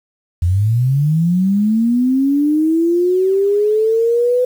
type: linear sweep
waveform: sine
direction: up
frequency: 82.5 to 503 Hz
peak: -11 dBFS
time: 0.42-4.45 s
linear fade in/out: 5 ms
effects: 7-bit